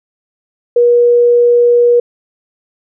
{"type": "tone", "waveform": "sine", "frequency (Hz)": 480, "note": "B4", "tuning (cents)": -49, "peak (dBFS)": -5, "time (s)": [0.76, 2], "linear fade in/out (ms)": 5, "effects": []}